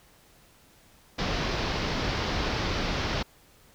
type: low-pass noise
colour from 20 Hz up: pink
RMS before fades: -29 dBFS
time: 1.18-3.23 s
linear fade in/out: 10 ms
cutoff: 5500 Hz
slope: 48 dB/octave
effects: pink hiss -58 dBFS RMS until 3.74 s